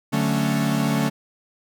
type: chord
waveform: 45% pulse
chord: D major seventh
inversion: none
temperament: equal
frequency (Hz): 146.83 / 185 / 220 / 277.2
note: D3 / F#3 / A3 / C#4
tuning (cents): 0 / 0 / 0 / 0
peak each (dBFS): -24 / -28 / -23 / -26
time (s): 0.12-1.1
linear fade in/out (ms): 20
effects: none